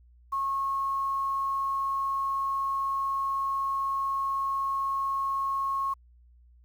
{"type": "tone with quantisation", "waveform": "sine", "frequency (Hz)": 1091, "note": "C#6", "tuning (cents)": -28, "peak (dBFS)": -26, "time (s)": [0.32, 5.94], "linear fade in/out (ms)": 10, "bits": 9, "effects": ["added 60 Hz sine -54 dBFS peak until 6.64 s"]}